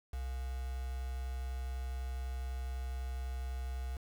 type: tone with quantisation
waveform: sine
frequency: 64 Hz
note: C2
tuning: 38 cents flat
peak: -36 dBFS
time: 0.13-3.97 s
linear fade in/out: 5 ms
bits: 8
effects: none